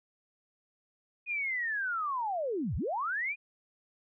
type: linear two-way sweep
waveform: sine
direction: down then up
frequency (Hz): 2489 to 55 to 2489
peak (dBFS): -30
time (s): 1.26-3.36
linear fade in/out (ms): 50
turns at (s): 2.76
effects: none